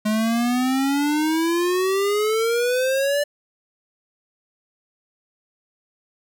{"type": "exponential sweep", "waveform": "square", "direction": "up", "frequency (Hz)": [211.2, 587.3], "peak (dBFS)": -19, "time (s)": [0.05, 3.24], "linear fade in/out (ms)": 10, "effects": []}